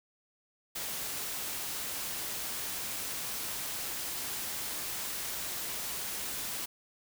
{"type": "noise", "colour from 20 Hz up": "white", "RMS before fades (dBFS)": -37, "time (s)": [0.75, 6.66], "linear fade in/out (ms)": 10, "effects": []}